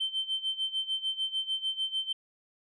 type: tone with tremolo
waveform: sine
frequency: 3100 Hz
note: G7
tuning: 20 cents flat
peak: -25 dBFS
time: 0-2.13 s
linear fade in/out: 10 ms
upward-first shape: sine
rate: 6.7 Hz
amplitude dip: 85%
effects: tanh soft clip ceiling -24 dBFS